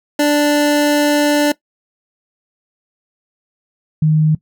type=tone pair in turn; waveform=25% pulse / sine; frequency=293.7 / 155.15 Hz; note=D4 / D#3; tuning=0 / -5 cents; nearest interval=major seventh; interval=1105 cents; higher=first; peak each=-7 / -9 dBFS; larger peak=first; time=0.19-1.52 / 4.02-4.35 s; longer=first; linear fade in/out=5 ms; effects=noise-tail reverb RT60 0.1 s tail -19 dB re dry